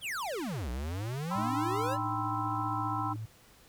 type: exponential two-way sweep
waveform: square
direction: down then up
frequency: 3534 to 58.27 to 603 Hz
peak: -34 dBFS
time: 0.01-1.98 s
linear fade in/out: 50 ms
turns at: 0.7 s
type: chord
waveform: sine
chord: C major seventh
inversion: second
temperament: equal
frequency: 784 / 987.8 / 1046.5 / 1318.5 Hz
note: G5 / B5 / C6 / E6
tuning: 0 / 0 / 0 / 0 cents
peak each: -37 dBFS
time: 1.3-3.14 s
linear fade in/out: 20 ms
type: tone with pitch glide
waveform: sine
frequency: 112.1 to 110.17 Hz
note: A2 to A2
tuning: +33 to +3 cents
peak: -36 dBFS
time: 1.35-3.26 s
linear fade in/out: 10 ms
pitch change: -30 cents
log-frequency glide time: 1.74-1.89 s
type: tone with tremolo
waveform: sine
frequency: 302.5 Hz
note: D#4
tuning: 49 cents flat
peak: -36 dBFS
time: 1.38-3.16 s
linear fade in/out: 0 ms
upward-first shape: triangle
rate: 15 Hz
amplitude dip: 50%
effects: pink hiss -59 dBFS RMS until 3.68 s